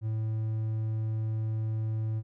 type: tone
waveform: triangle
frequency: 110 Hz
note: A2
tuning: in tune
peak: -26 dBFS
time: 0.01-2.23 s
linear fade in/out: 50 ms
effects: none